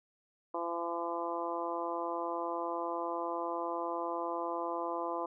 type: harmonic tone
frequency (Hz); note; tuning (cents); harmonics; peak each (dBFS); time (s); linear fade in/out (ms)
170; F3; -46; 2 / 3 / 4 / 5 / 6 / 7; -40 / -40 / -40 / -42 / -38 / -45; 0.54-5.26; 5
effects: none